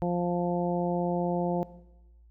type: harmonic tone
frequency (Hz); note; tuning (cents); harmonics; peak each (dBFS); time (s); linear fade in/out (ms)
175.3; F3; +7; 1 / 2 / 3 / 4 / 5; -28 / -32 / -33 / -34 / -38; 0.02-1.63; 0
effects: noise-tail reverb RT60 1.0 s tail -18 dB re dry + added 57 Hz sine -53 dBFS peak until 2.3 s